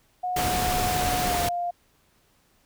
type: tone with pitch glide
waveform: sine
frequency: 727 to 700.6 Hz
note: F#5 to F5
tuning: -31 to +5 cents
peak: -25 dBFS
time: 0.23-1.71 s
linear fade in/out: 10 ms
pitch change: -64 cents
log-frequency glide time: 1.21-1.43 s
type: noise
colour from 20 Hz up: pink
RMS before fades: -27 dBFS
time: 0.36-1.49 s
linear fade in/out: 5 ms
effects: pink hiss -64 dBFS RMS until 2.65 s